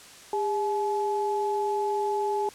sine tone pair together, 405.3 / 854 Hz, G#4 / G#5, -42 / +48 cents, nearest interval octave + minor second, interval 1290 cents, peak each -27 dBFS, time 0.33-2.49 s, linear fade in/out 2 ms, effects white hiss -48 dBFS RMS until 2.54 s + low-pass 9000 Hz 12 dB/octave

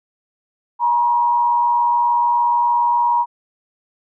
sine tone with frequency modulation, 955 Hz, A#5, 42 cents sharp, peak -13 dBFS, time 0.79-3.26 s, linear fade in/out 50 ms, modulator 93.1 Hz, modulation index 0.49, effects none

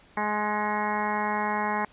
harmonic tone with a mistuned harmonic, 210 Hz, G#3, 19 cents sharp, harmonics 1 / 2 / 3 / 4 / 5 / 6 / 7 / 8 / 9 / 10, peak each -33 / -36 / -37 / -29 / -31 / -41 / -39 / -38 / -35 / -38 dBFS, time 0.17-1.85 s, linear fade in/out 2 ms, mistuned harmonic 10, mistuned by +58 cents, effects pink hiss -56 dBFS RMS until 1.92 s + resampled to 8000 Hz

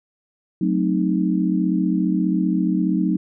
sine chord, F# diminished seventh, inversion none, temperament equal, 185 / 220 / 261.6 / 311.1 Hz, F#3 / A3 / C4 / Eb4, 0 / 0 / 0 / 0 cents, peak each -20 / -25 / -25 / -22 dBFS, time 0.61-3.17 s, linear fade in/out 5 ms, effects none

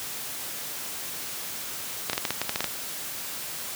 clicks, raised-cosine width 0.2 ms, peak -8 dBFS, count 10, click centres 2.098 / 2.132 / 2.179 / 2.252 / 2.306 / 2.416 / 2.494 / 2.559 / 2.606 / 2.643 s, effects white hiss -35 dBFS RMS until 3.75 s + high-pass 80 Hz 12 dB/octave

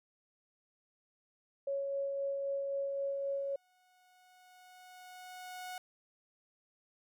sine tone with tremolo, 554.4 Hz, C#5, in tune, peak -32 dBFS, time 1.67-3.56 s, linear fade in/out 5 ms, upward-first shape sine, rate 3.8 Hz, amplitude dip 25%
sawtooth tone with exponential growth, 733 Hz, F#5, 16 cents flat, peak -37 dBFS, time 2.88-5.78 s, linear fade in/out 2 ms, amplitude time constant 630 ms
effects none

